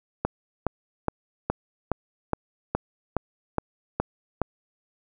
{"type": "click train", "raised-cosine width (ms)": 1, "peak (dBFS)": -9, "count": 11, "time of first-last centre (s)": [0.25, 4.417], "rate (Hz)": 2.4, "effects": []}